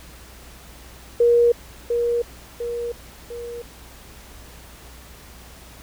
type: tone with echo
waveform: sine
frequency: 474.5 Hz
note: A#4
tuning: 31 cents sharp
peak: -12 dBFS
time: 1.2-1.52 s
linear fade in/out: 5 ms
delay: 700 ms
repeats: 3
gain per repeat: -6 dB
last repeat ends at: 3.62 s
effects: added 60 Hz sine -45 dBFS peak until 5.82 s + pink hiss -45 dBFS RMS until 5.82 s